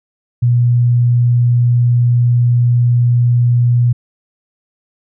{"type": "tone", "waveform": "sine", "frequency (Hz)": 121, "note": "B2", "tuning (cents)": -35, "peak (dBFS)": -8, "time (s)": [0.42, 3.93], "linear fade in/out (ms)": 10, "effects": []}